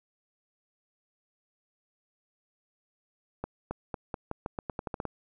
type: accelerating click train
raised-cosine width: 1 ms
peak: -19 dBFS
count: 13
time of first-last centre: 3.44-5.053 s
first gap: 270 ms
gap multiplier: 0.86
effects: none